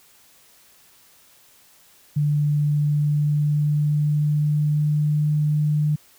sine tone with pitch glide, 147.6 to 150.27 Hz, D3 to D3, +9 to +40 cents, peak -17 dBFS, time 2.16-5.96 s, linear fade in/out 10 ms, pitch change +31 cents, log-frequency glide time 2.79-5.32 s, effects white hiss -54 dBFS RMS until 6.18 s

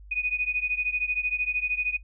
sine beating tone pair, 2478 / 2491 Hz, D#7 / D#7, -8 / +1 cents, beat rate 13 Hz, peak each -27 / -29 dBFS, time 0.11-1.97 s, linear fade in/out 10 ms, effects noise-tail reverb RT60 0.1 s tail -18 dB re dry + added 50 Hz sine -44 dBFS peak until 2.03 s

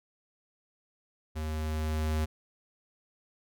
square tone with level ramp, 77.78 Hz, D#2, in tune, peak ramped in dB -33 to -27 dBFS, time 1.35-2.26 s, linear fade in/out 20 ms, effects none

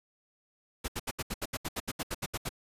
pink noise bursts, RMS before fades -34 dBFS, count 15, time 0.84-2.492 s, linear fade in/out 10 ms, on 42 ms, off 73 ms, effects resampled to 32000 Hz

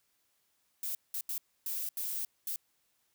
violet noise bursts at uneven times, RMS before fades -36 dBFS, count 6, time 0.83-0.95 / 1.14-1.21 / 1.29-1.38 / 1.66-1.89 / 1.97-2.25 / 2.47-2.56 s, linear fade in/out 2 ms, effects white hiss -75 dBFS RMS until 3.14 s

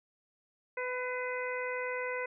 harmonic tone with a mistuned harmonic, 500 Hz, B4, 21 cents sharp, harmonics 1 / 2 / 3 / 4 / 5, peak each -36 / -41 / -41 / -39 / -45 dBFS, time 0.77-2.26 s, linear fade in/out 5 ms, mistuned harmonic 4, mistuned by +28 cents, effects none

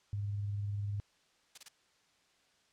sine tone with tremolo, 101.8 Hz, G#2, 34 cents flat, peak -32 dBFS, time 0.13-1 s, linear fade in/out 0 ms, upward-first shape triangle, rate 20 Hz, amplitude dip 35%
blue noise bursts, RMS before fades -42 dBFS, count 3, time 1.55-1.685 s, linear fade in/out 5 ms, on 27 ms, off 27 ms
effects white hiss -70 dBFS RMS until 2.72 s + low-pass 6000 Hz 12 dB/octave

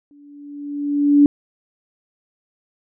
sine tone with exponential growth, 288.4 Hz, D4, 31 cents flat, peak -6 dBFS, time 0.11-1.26 s, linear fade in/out 1 ms, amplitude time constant 250 ms, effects none

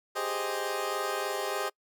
20% pulse chord, Ab major seventh, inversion third, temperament equal, 392 / 415.3 / 523.3 / 622.3 Hz, G4 / Ab4 / C5 / Eb5, 0 / 0 / 0 / 0 cents, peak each -31 dBFS, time 0.15-1.7 s, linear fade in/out 20 ms, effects noise-tail reverb RT60 0.1 s tail -26 dB re dry

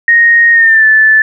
sine tone with pitch glide, 1864.7 to 1749.9 Hz, A#6 to A6, 0 to -10 cents, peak -3 dBFS, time 0.08-1.22 s, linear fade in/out 2 ms, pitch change -110 cents, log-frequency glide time 0.52-0.86 s, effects none

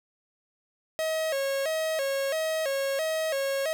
45% pulse tone with vibrato, 590 Hz, D5, 8 cents sharp, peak -26 dBFS, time 0.99-3.73 s, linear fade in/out 0 ms, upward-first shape square, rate 1.5 Hz, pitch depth 130 cents each way, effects none

